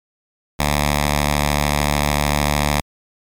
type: tone with notch filter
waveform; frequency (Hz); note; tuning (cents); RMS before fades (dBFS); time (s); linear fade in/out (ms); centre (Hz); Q
5% pulse; 73.42; D2; 0; -18; 0.59-2.81; 10; 390; 0.72
effects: MP3 96 kbps